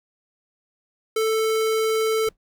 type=tone; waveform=square; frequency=441.2 Hz; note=A4; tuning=5 cents sharp; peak=-20 dBFS; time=1.16-2.29 s; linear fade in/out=5 ms
type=noise with exponential decay; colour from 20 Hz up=brown; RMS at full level=-35 dBFS; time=2.27-2.37 s; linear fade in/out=1 ms; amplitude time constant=21 ms
effects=none